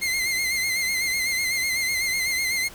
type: tone with vibrato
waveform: sawtooth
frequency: 2093 Hz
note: C7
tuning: in tune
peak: -19 dBFS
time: 0.01-2.69 s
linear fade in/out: 20 ms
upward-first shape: sine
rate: 8 Hz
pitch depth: 49 cents each way
effects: pink hiss -44 dBFS RMS until 2.74 s